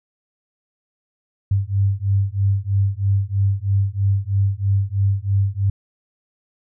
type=beating tone pair; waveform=sine; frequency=97.3 / 100.4 Hz; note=G2 / G2; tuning=-12 / +42 cents; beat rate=3.1 Hz; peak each=-19 dBFS; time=1.51-5.7 s; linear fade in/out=5 ms; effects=none